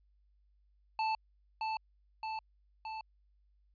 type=tone with echo; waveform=square; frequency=880 Hz; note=A5; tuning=in tune; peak=-31 dBFS; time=0.99-1.15 s; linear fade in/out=2 ms; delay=620 ms; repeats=3; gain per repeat=-3 dB; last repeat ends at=3.01 s; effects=added 50 Hz sine -66 dBFS peak until 3.74 s + resampled to 11025 Hz